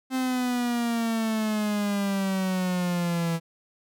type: exponential sweep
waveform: 45% pulse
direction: down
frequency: 261.6 to 164.81 Hz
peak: -24 dBFS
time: 0.1-3.4 s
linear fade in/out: 50 ms
effects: none